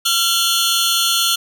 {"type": "tone cluster", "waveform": "sawtooth", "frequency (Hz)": [1368, 2955, 3168, 3442, 4285], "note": ["F6", "F#7", "G7", "A7", "C8"], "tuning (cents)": [-36, -3, 18, -39, 40], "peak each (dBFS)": -18, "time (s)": [0.05, 1.36], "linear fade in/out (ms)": 10, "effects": []}